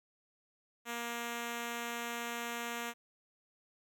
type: tone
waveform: 5% pulse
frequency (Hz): 235.9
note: A#3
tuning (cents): +21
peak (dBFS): -26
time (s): 0.85-2.94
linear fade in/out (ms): 50
effects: none